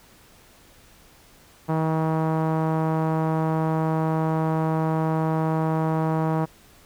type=tone with low-pass filter; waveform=sawtooth; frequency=159.3 Hz; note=D#3; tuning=41 cents sharp; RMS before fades=-23 dBFS; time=1.68-6.46 s; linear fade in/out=20 ms; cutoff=990 Hz; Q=1.9; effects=pink hiss -53 dBFS RMS until 6.85 s